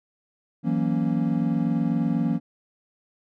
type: chord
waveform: triangle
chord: F# dominant seventh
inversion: third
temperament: equal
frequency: 164.81 / 185 / 233.1 / 277.2 Hz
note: E3 / F#3 / A#3 / C#4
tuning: 0 / 0 / 0 / 0 cents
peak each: -24 / -26 / -23 / -26 dBFS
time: 0.63-2.4 s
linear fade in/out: 50 ms
effects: none